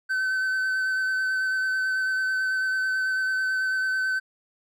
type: tone with vibrato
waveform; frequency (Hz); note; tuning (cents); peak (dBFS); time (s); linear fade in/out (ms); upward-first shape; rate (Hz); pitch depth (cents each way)
triangle; 1528; G6; -45; -21; 0.09-4.2; 20; sine; 9.1; 13
effects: none